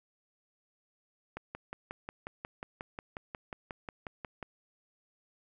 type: click train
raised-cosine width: 0.5 ms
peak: -24 dBFS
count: 18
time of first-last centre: 1.37-4.428 s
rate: 5.56 Hz
effects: none